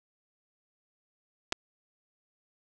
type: clicks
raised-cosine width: 0.2 ms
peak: -12 dBFS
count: 2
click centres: 1.523 / 1.526 s
effects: none